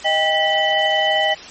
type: tone cluster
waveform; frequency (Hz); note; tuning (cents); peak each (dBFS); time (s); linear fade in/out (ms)
sine; 627 / 795 / 1952 / 3025; D#5 / G5 / B6 / F#7; +13 / +24 / -21 / +38; -20; 0.04-1.35; 20
effects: white hiss -36 dBFS RMS until 1.5 s + MP3 32 kbps